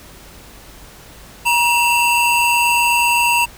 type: tone pair together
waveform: square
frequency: 951 / 2688 Hz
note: A#5 / E7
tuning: +34 / +33 cents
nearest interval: octave + tritone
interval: 1799 cents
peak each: -16 dBFS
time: 1.45-3.46 s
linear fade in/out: 20 ms
effects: added 50 Hz sine -45 dBFS peak until 3.57 s + pink hiss -41 dBFS RMS until 3.57 s